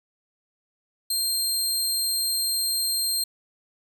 20% pulse tone, 4186 Hz, C8, in tune, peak -17 dBFS, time 1.1-3.24 s, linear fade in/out 5 ms, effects none

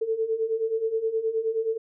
sine beating tone pair, 440 / 449.5 Hz, A4 / A4, 0 / +37 cents, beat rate 9.5 Hz, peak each -29 / -25 dBFS, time 0.01-1.78 s, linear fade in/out 10 ms, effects none

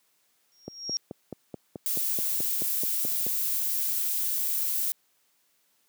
sine tone with exponential growth, 5588 Hz, F8, in tune, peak -24 dBFS, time 0.52-0.97 s, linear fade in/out 0 ms, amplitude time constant 97 ms
click train, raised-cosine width 2 ms, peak -21 dBFS, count 13, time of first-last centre 0.68-3.266 s, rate 4.64 Hz
violet noise, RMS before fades -28 dBFS, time 1.86-4.92 s, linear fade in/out 0 ms
effects white hiss -69 dBFS RMS until 5.88 s + high-pass 150 Hz 12 dB/octave

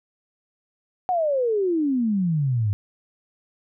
sine exponential sweep, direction down, 753 to 98 Hz, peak -19 dBFS, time 1.09-2.73 s, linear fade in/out 0 ms, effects none

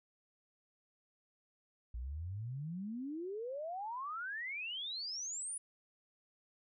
sine exponential sweep, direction up, 55.8 to 9956 Hz, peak -39 dBFS, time 1.94-5.58 s, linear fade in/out 5 ms, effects none

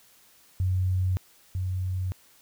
sine tone pair in turn, 92.5 / 92.5 Hz, F#2 / F#2, 0 / 0 cents, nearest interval unison, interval 0 cents, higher neither, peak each -22 / -26 dBFS, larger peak first, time 0.6-1.17 / 1.55-2.12 s, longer neither, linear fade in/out 0 ms, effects white hiss -58 dBFS RMS until 2.41 s

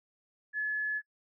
sine tone, 1711 Hz, A6, 49 cents flat, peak -29 dBFS, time 0.53-1.02 s, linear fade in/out 50 ms, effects noise-tail reverb RT60 0.1 s tail -26 dB re dry

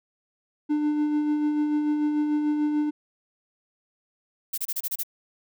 triangle tone with tremolo, 298.9 Hz, D4, 31 cents sharp, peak -18 dBFS, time 0.69-2.91 s, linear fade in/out 20 ms, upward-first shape sine, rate 6.8 Hz, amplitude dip 35%
violet noise bursts, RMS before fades -28 dBFS, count 7, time 4.53-5.034 s, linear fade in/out 10 ms, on 48 ms, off 28 ms
effects none

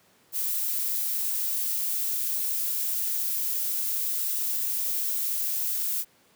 violet noise, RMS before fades -28 dBFS, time 0.32-6.05 s, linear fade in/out 50 ms, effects pink hiss -61 dBFS RMS until 6.35 s + high-pass 150 Hz 12 dB/octave

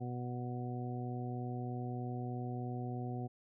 harmonic tone, 123.2 Hz, B2, 4 cents flat, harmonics 1 / 2 / 3 / 4 / 5 / 6, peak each -39 / -43 / -47 / -52 / -56 / -47 dBFS, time 0-3.28 s, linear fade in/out 20 ms, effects none

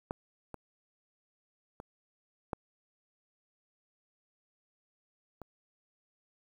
clicks, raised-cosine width 1 ms, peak -20 / -27 / -29 / -19 / -30 dBFS, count 5, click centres 0.109 / 0.543 / 1.801 / 2.532 / 5.417 s, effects 9-bit

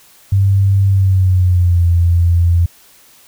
sine tone with pitch glide, 98 to 85.81 Hz, G2 to F2, 0 to -30 cents, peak -8 dBFS, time 0.32-2.66 s, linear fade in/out 5 ms, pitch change -230 cents, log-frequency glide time 0.88-1.86 s, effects white hiss -46 dBFS RMS until 3.27 s

